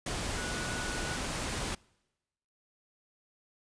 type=tone in noise; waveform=sine; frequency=1470 Hz; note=F#6; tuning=12 cents flat; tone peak=-40 dBFS; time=0.37-1.17 s; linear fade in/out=5 ms; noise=pink; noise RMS=-35 dBFS; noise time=0.06-1.75 s; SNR=-8 dB; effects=noise-tail reverb RT60 1.0 s tail -26 dB re dry + resampled to 22050 Hz